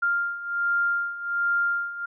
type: beating tone pair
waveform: sine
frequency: 1396.9 / 1398.2 Hz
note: F6 / F6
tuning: 0 / +2 cents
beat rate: 1.3 Hz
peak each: -28 / -24 dBFS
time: 0.02-2.06 s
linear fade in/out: 10 ms
effects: none